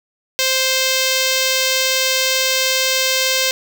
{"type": "tone with notch filter", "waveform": "5% pulse", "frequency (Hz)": 523.3, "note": "C5", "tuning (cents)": 0, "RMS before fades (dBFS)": -17, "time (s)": [0.39, 3.51], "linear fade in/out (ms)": 0, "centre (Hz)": 1200, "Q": 1.4, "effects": []}